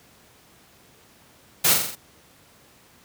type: noise with echo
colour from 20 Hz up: white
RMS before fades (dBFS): -18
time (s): 1.64-1.74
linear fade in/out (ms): 10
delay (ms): 43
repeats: 5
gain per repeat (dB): -4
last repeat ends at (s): 1.955
effects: pink hiss -54 dBFS RMS until 3.04 s + high-pass 80 Hz 12 dB/octave